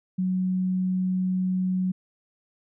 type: tone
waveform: sine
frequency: 185 Hz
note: F#3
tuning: in tune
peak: -22 dBFS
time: 0.18-1.92 s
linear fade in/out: 10 ms
effects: none